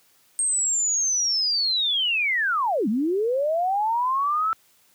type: linear two-way sweep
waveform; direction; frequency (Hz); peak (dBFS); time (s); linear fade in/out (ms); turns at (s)
sine; down then up; 8540 to 196 to 1334; -20; 0.39-4.53; 0; 2.88
effects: white hiss -60 dBFS RMS until 4.94 s + high-pass 80 Hz 12 dB/octave